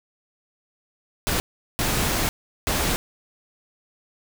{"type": "noise bursts at uneven times", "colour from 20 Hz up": "pink", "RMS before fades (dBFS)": -23, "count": 3, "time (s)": [[1.27, 1.4], [1.79, 2.29], [2.67, 2.96]], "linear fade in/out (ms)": 0, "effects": []}